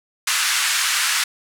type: band-pass noise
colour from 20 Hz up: pink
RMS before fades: -20 dBFS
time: 0.27-1.24 s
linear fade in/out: 5 ms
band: 1300 to 11000 Hz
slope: 24 dB/octave
effects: none